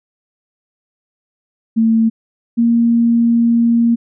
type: tone pair in turn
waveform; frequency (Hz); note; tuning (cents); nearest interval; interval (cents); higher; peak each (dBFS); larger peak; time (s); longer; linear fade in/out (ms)
sine; 225.1 / 233.4; A3 / A#3; +40 / +2; minor second; 62; second; -9; neither; 1.76-2.1 / 2.57-3.96; second; 20
effects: none